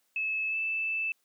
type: tone with pitch glide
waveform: sine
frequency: 2600 to 2636 Hz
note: E7 to E7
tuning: -24 to -1 cents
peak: -28 dBFS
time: 0.16-1.12 s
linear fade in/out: 2 ms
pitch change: +23 cents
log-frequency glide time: 0.49-0.56 s
effects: white hiss -73 dBFS RMS until 1.24 s + high-pass 200 Hz 12 dB/octave